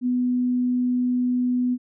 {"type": "tone", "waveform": "sine", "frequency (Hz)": 248.4, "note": "B3", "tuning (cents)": 10, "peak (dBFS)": -19, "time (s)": [0.01, 1.78], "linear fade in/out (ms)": 50, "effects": []}